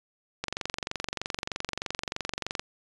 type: click train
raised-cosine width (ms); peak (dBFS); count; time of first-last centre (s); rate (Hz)
0.2; -13; 51; 0.44-2.595; 23.2
effects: resampled to 22050 Hz